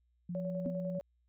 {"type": "tone", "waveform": "sine", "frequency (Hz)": 175, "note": "F3", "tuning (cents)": 4, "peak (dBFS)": -36, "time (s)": [0.29, 0.99], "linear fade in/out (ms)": 5}
{"type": "tone with tremolo", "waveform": "sine", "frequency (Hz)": 565, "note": "C#5", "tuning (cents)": 33, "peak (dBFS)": -36, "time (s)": [0.35, 1.01], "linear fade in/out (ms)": 0, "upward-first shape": "square", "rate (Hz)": 10, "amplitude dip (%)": 40}
{"type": "tone with exponential decay", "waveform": "sine", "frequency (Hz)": 250, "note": "B3", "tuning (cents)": 21, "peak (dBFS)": -30, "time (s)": [0.66, 0.77], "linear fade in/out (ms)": 0, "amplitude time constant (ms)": 23}
{"effects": ["added 60 Hz sine -70 dBFS peak until 1.28 s"]}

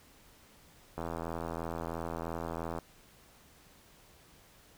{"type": "click train", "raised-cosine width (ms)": 1, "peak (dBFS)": -23, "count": 151, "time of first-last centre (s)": [0.98, 2.787], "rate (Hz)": 83, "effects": ["pink hiss -60 dBFS RMS until 4.77 s"]}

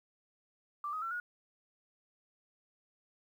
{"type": "tone with pitch steps", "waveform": "sine", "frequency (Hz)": [1174.7, 1259, 1349.4, 1446.2], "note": ["D6", "D#6", "E6", "F#6"], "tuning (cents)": [0, 20, 40, -40], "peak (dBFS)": -35, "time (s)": [0.84, 1.2], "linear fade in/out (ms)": 2, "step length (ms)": 90, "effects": ["11-bit"]}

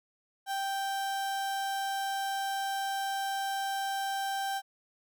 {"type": "tone", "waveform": "35% pulse", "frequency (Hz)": 784, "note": "G5", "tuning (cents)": 0, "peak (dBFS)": -29, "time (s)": [0.46, 4.62], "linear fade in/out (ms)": 50, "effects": []}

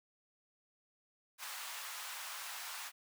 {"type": "high-pass noise", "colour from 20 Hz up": "pink", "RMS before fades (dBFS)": -45, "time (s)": [1.38, 2.92], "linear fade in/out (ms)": 50, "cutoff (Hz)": 880, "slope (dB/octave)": 24, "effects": []}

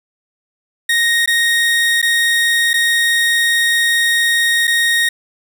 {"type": "tone with dropouts", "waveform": "30% pulse", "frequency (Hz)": 1864.7, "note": "A#6", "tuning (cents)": 0, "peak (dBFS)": -9, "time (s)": [0.89, 5.09], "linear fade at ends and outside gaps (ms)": 5, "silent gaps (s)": [[1.26, 1.275], [2.017, 2.026], [2.733, 2.739], [4.672, 4.676]], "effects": []}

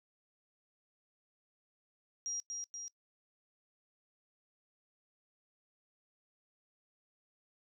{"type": "tone with echo", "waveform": "sine", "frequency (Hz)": 5700, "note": "F8", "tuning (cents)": 34, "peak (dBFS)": -36, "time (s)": [2.26, 2.4], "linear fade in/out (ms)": 0, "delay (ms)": 240, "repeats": 2, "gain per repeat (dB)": -3, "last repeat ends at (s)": 2.88, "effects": ["noise-tail reverb RT60 0.1 s tail -22 dB re dry"]}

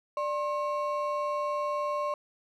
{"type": "ring-modulated tone", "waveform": "triangle", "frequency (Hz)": 830.6, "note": "G#5", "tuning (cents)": 0, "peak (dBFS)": -23, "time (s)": [0.17, 2.14], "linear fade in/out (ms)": 2, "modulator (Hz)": 240, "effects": []}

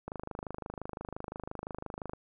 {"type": "click train", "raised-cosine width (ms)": 1, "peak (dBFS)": -24, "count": 54, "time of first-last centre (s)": [0.08, 2.134], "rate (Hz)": 25.8, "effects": []}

